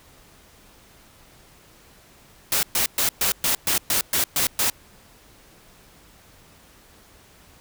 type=noise bursts; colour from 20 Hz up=white; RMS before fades=-21 dBFS; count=10; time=2.52-4.7 s; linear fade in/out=2 ms; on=110 ms; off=120 ms; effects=pink hiss -52 dBFS RMS until 7.6 s